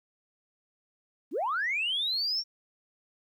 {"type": "linear sweep", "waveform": "sine", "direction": "up", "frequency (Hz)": [214.5, 5588], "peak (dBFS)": -26, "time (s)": [1.31, 2.44], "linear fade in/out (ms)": 50, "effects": ["tanh soft clip ceiling -22 dBFS", "11-bit"]}